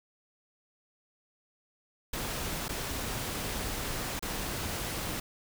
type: noise with dropouts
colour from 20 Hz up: pink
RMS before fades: -35 dBFS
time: 2.13-5.2 s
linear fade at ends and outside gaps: 5 ms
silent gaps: 2.683-2.691 / 4.194-4.224 s
effects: none